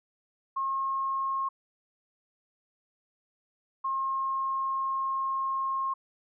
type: tone pair in turn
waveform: sine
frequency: 1078 / 1072.6 Hz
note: C#6 / C6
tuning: -49 / +43 cents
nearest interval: unison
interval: 8 cents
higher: first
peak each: -27 dBFS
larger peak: neither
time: 0.56-1.49 / 3.84-5.94 s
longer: second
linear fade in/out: 10 ms
effects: none